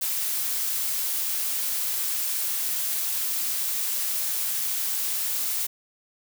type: noise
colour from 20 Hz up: blue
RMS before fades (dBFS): -27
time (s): 0.01-5.67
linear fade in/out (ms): 10
effects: none